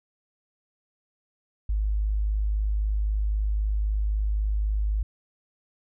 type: tone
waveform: sine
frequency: 51.91 Hz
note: G#1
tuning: in tune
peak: -22 dBFS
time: 1.69-5.03 s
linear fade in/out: 5 ms
effects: none